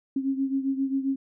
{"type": "beating tone pair", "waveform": "sine", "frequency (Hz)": [268.7, 276.2], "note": ["C4", "C#4"], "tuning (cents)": [46, -6], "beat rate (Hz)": 7.5, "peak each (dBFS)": [-25, -30], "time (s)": [0.16, 1.16], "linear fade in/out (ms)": 5, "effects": []}